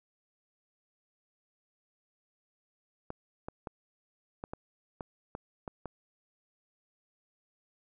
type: clicks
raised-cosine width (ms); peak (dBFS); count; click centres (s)
1; -24; 9; 3.104 / 3.485 / 3.672 / 4.439 / 4.535 / 5.008 / 5.351 / 5.678 / 5.857
effects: none